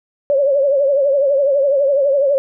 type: tone with vibrato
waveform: sine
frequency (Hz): 557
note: C#5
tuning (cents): +8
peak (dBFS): -11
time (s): 0.3-2.38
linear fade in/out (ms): 0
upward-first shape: triangle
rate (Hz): 12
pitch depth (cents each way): 100
effects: none